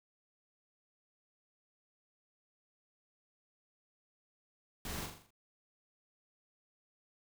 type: noise with echo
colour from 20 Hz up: pink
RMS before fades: -42 dBFS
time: 4.85-5.06 s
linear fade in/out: 2 ms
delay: 41 ms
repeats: 6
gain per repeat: -5 dB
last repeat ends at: 5.306 s
effects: none